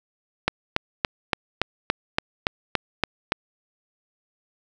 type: click train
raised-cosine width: 0.3 ms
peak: -3 dBFS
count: 11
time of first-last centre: 0.48-3.321 s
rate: 3.52 Hz
effects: none